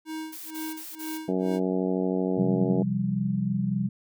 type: tone with tremolo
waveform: square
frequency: 315.7 Hz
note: D#4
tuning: 25 cents sharp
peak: -32 dBFS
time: 0.05-1.6 s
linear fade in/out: 50 ms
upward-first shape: sine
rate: 2.1 Hz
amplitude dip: 100%
type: noise bursts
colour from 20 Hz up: blue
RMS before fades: -40 dBFS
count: 4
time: 0.32-1.179 s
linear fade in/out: 10 ms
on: 190 ms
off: 33 ms
type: harmonic tone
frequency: 92.9 Hz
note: F#2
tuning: 7 cents sharp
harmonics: 2 / 3 / 4 / 5 / 6 / 7 / 8 / 9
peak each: -28 / -29 / -30 / -31 / -39 / -36 / -45 / -43 dBFS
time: 1.28-2.83 s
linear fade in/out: 5 ms
type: chord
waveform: sine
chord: C suspended fourth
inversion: none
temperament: equal with one note detuned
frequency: 130.81 / 172.41 / 196 Hz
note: C3 / F3 / G3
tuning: 0 / -22 / 0 cents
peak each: -30 / -30 / -26 dBFS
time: 2.37-3.89 s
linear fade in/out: 10 ms
effects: none